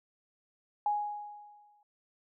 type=tone with exponential decay; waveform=sine; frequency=830.6 Hz; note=G#5; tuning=in tune; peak=-25 dBFS; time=0.86-1.83 s; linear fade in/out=2 ms; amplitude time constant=210 ms; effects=none